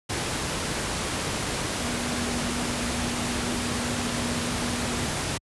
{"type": "tone in noise", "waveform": "sine", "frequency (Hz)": 241, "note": "B3", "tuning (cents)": -42, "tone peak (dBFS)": -31, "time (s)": [1.8, 5.07], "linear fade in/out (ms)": 10, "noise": "pink", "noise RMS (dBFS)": -28, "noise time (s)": [0.09, 5.38], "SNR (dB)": -6, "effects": ["high-pass 60 Hz 12 dB/octave", "resampled to 24000 Hz"]}